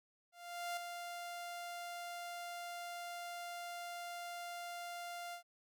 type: tone with ADSR envelope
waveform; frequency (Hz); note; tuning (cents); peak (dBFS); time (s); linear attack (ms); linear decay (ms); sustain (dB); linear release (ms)
sawtooth; 697; F5; -4; -34; 0.32-5.43; 450; 4; -6; 96
effects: none